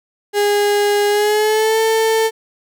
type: tone with pitch glide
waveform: 35% pulse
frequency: 410.5 to 445.1 Hz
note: G#4 to A4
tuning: -20 to +20 cents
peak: -11 dBFS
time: 0.33-2.31 s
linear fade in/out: 50 ms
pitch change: +140 cents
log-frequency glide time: 1.08-1.79 s
effects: none